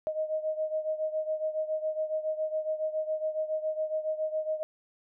sine beating tone pair, 622 / 629.2 Hz, D#5 / D#5, -1 / +19 cents, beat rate 7.2 Hz, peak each -30 / -34 dBFS, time 0.07-4.63 s, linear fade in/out 0 ms, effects none

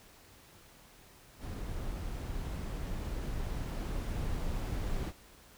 brown noise with level ramp, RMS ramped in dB -39 to -34 dBFS, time 1.39-5.13 s, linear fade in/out 50 ms, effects pink hiss -58 dBFS RMS until 5.57 s

